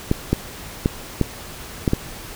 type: clicks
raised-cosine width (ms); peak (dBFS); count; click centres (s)
3; -3; 6; 0.114 / 0.33 / 0.859 / 1.213 / 1.878 / 1.934
effects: pink hiss -36 dBFS RMS until 2.35 s